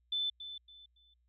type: tone with echo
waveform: sine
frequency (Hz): 3520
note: A7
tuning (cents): 0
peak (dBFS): -31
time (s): 0.12-0.3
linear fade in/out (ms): 5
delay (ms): 280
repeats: 3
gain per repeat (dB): -11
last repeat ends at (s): 1.14
effects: added 60 Hz sine -70 dBFS peak until 1.28 s